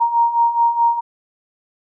sine beating tone pair, 932.3 / 937 Hz, A#5 / A#5, 0 / +9 cents, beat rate 4.7 Hz, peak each -19 / -14 dBFS, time 0-1.01 s, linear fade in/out 20 ms, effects none

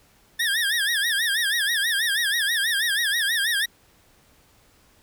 25% pulse tone with vibrato, 1742 Hz, A6, 18 cents flat, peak -17 dBFS, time 0.39-3.66 s, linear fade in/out 10 ms, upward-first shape sine, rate 6.2 Hz, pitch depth 160 cents each way, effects pink hiss -58 dBFS RMS until 5.02 s

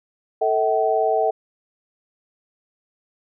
sine tone cluster, 442.4 / 644 / 762 Hz, A4 / E5 / G5, +9 / -41 / -49 cents, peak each -21 dBFS, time 0.41-1.31 s, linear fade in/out 10 ms, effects none

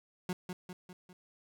30% pulse tone with echo, 181.3 Hz, F#3, 35 cents flat, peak -30 dBFS, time 0.29-0.33 s, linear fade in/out 2 ms, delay 200 ms, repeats 4, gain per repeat -5 dB, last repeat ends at 1.13 s, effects none

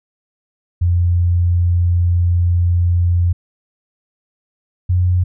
sine tone pair in turn, 87.4 / 90.01 Hz, F2 / F#2, +2 / -47 cents, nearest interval minor second, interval 51 cents, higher second, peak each -11 dBFS, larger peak neither, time 0.81-3.33 / 4.89-5.24 s, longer first, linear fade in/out 10 ms, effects none

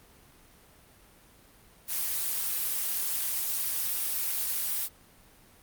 blue noise, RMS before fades -30 dBFS, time 1.87-4.89 s, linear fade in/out 50 ms, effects pink hiss -57 dBFS RMS until 5.62 s + Opus 32 kbps

